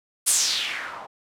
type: noise with low-pass filter sweep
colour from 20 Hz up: blue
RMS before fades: -25 dBFS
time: 0.26-1.07 s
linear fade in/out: 20 ms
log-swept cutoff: 10000 to 760 Hz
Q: 3.2
effects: none